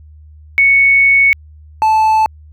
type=tone pair in turn; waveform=sine / triangle; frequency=2217 / 874 Hz; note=C#7 / A5; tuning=0 / -12 cents; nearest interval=octave + major third; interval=1612 cents; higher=first; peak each=-6 dBFS; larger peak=neither; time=0.58-1.33 / 1.82-2.26 s; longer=first; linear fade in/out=0 ms; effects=added 76 Hz sine -36 dBFS peak until 2.52 s